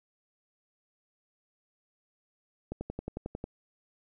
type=click train; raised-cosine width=2 ms; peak=-22 dBFS; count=9; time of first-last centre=2.72-3.441 s; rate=11.1 Hz; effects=none